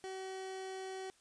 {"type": "tone", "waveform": "30% pulse", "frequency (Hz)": 379.5, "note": "F#4", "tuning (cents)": 44, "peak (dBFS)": -39, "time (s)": [0.04, 1.1], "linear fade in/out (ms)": 0, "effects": ["white hiss -68 dBFS RMS until 1.2 s", "resampled to 22050 Hz"]}